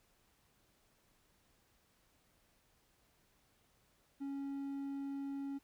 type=tone; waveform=triangle; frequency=277.2 Hz; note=C#4; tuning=in tune; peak=-37 dBFS; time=4.2-5.59 s; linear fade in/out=20 ms; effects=pink hiss -73 dBFS RMS until 5.63 s